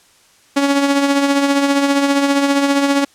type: tone with tremolo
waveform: sawtooth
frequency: 280 Hz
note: C#4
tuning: 18 cents sharp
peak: -6 dBFS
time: 0.56-3.05 s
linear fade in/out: 10 ms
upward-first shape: triangle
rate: 15 Hz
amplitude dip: 55%
effects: white hiss -51 dBFS RMS until 3.14 s + low-pass 9000 Hz 12 dB/octave